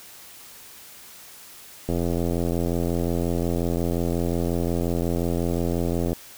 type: click train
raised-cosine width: 2 ms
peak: -12 dBFS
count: 364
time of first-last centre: 1.89-6.131 s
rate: 85.6 Hz
effects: white hiss -45 dBFS RMS until 6.37 s